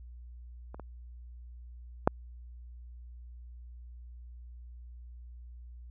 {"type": "clicks", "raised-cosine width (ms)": 1, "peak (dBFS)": [-30, -29, -7], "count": 3, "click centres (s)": [0.745, 0.797, 2.075], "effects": ["added 60 Hz sine -45 dBFS peak until 5.9 s"]}